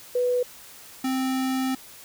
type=tone pair in turn; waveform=sine / square; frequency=493.9 / 261.6 Hz; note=B4 / C4; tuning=0 / 0 cents; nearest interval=major seventh; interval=1100 cents; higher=first; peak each=-20 / -24 dBFS; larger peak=first; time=0.15-0.43 / 1.04-1.75 s; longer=second; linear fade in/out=5 ms; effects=white hiss -46 dBFS RMS until 2.04 s